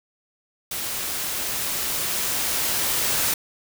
white noise with level ramp, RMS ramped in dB -29 to -22 dBFS, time 0.71-3.34 s, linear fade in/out 5 ms, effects none

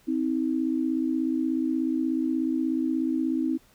sine tone pair together, 261.6 / 318.2 Hz, C4 / D#4, 0 / +39 cents, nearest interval minor third, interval 339 cents, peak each -26 dBFS, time 0.07-3.58 s, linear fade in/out 20 ms, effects pink hiss -60 dBFS RMS until 3.74 s

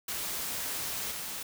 white noise with level steps, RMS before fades -35 / -38 dBFS, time 0.08-1.43 s, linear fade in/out 5 ms, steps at 1.11 s, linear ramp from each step 5 ms, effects none

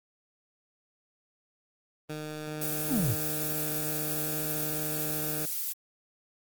15% pulse tone, 153 Hz, D#3, 29 cents flat, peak -28 dBFS, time 2.09-5.46 s, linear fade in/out 10 ms
violet noise, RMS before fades -32 dBFS, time 2.61-5.73 s, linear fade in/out 10 ms
triangle exponential sweep, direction down, 329.6 to 90.6 Hz, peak -23 dBFS, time 2.88-3.16 s, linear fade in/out 50 ms
effects Opus 24 kbps

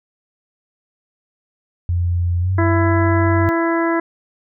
sine tone with pitch glide, 87.31 to 94.66 Hz, F2 to F#2, 0 to +40 cents, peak -15 dBFS, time 1.89-3.49 s, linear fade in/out 0 ms, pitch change +140 cents, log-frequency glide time 2.4-2.52 s
harmonic tone, 333.3 Hz, E4, 19 cents sharp, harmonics 1 / 2 / 3 / 4 / 5 / 6, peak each -17 / -23 / -23 / -27 / -26 / -29 dBFS, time 2.58-4 s, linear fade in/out 5 ms
effects none

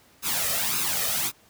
white noise with flanger, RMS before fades -26 dBFS, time 0.22-1.32 s, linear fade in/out 50 ms, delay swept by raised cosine 0.77 to 1.64 ms, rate 1.8 Hz, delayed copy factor +0.7, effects pink hiss -57 dBFS RMS until 1.49 s + high-pass 80 Hz 12 dB/octave

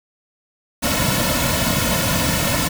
pink noise with comb filter, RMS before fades -19 dBFS, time 0.82-2.69 s, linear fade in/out 20 ms, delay 2.5 ms, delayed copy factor -0.8, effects none

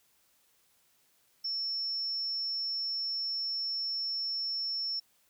sine tone, 5400 Hz, E8, 41 cents sharp, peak -31 dBFS, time 1.44-5 s, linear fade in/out 10 ms, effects white hiss -69 dBFS RMS until 5.29 s

